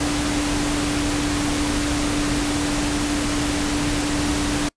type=tone in noise; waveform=sine; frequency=292.5 Hz; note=D4; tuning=7 cents flat; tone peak=-22 dBFS; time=0-4.69 s; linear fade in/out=5 ms; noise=pink; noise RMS=-24 dBFS; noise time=0-4.69 s; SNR=-1 dB; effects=noise-tail reverb RT60 0.1 s tail -26 dB re dry + resampled to 22050 Hz